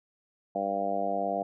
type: harmonic tone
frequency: 99 Hz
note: G2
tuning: 18 cents sharp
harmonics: 2 / 3 / 4 / 5 / 6 / 7 / 8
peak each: -38 / -39 / -42 / -36 / -34 / -30 / -37 dBFS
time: 0.55-1.43 s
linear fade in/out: 5 ms
effects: none